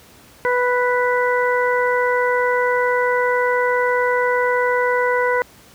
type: harmonic tone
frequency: 493.9 Hz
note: B4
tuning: in tune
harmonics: 1 / 2 / 3 / 4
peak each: -18 / -21 / -23 / -24 dBFS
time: 0.45-5.42 s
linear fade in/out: 0 ms
effects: pink hiss -47 dBFS RMS until 5.74 s + high-pass 60 Hz 12 dB/octave